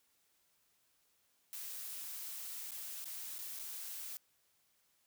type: noise with dropouts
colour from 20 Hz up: blue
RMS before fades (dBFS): -45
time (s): 1.53-4.17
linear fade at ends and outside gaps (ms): 0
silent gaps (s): 2.709-2.718 / 3.044-3.056 / 3.382-3.388 / 3.59-3.595
effects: white hiss -75 dBFS RMS until 5.06 s